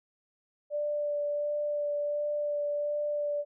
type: tone with vibrato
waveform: sine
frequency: 587.3 Hz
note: D5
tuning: in tune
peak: -28 dBFS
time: 0.7-3.45 s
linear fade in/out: 50 ms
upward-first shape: sine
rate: 1.4 Hz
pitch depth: 11 cents each way
effects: none